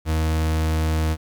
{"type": "tone", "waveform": "40% pulse", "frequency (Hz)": 79.1, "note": "D#2", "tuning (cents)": 29, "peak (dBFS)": -18, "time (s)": [0.05, 1.17], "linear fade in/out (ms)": 50, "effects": ["10-bit"]}